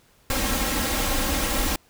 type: noise with comb filter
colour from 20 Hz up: pink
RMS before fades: -24 dBFS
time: 0.3-1.76 s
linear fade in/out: 2 ms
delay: 3.7 ms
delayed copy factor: +0.75
effects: pink hiss -59 dBFS RMS until 1.89 s